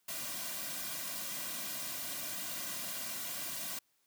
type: noise with comb filter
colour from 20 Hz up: white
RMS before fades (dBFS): -40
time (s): 0.08-3.79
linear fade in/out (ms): 5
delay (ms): 2.3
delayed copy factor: -0.8
effects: white hiss -75 dBFS RMS until 4.06 s + high-pass 100 Hz 12 dB/octave